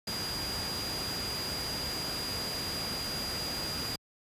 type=tone in noise; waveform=sine; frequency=4842 Hz; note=D#8; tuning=48 cents flat; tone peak=-35 dBFS; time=0.07-3.96 s; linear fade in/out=5 ms; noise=pink; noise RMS=-37 dBFS; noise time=0.07-3.96 s; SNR=-1 dB; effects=high-pass 60 Hz 12 dB/octave + resampled to 32000 Hz